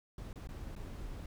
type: noise with dropouts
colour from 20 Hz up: brown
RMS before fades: -44 dBFS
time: 0.18-1.26 s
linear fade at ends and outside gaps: 2 ms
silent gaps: 0.33-0.357 / 0.473-0.489 / 0.753-0.762 s
effects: none